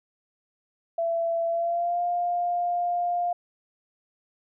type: tone with pitch glide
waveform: sine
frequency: 670 to 702.9 Hz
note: E5 to F5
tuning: +28 to +11 cents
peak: -23 dBFS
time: 0.98-3.33 s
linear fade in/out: 5 ms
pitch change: +83 cents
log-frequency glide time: 1.47-2.02 s
effects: none